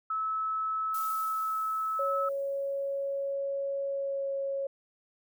sine tone, 1300 Hz, E6, 24 cents flat, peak -28 dBFS, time 0.1-2.29 s, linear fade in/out 5 ms
violet noise with exponential decay, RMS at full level -39 dBFS, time 0.94-3.34 s, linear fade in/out 5 ms, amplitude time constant 520 ms
sine tone with pitch glide, 554 to 549.5 Hz, C#5 to C#5, -1 to -15 cents, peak -29 dBFS, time 1.99-4.67 s, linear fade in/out 5 ms, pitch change -14 cents, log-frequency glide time 3.86-4.33 s
effects MP3 96 kbps

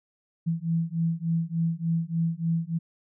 sine beating tone pair, 164 / 167.4 Hz, E3 / E3, -9 / +27 cents, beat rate 3.4 Hz, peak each -27 / -27 dBFS, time 0.46-2.79 s, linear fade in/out 20 ms, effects none

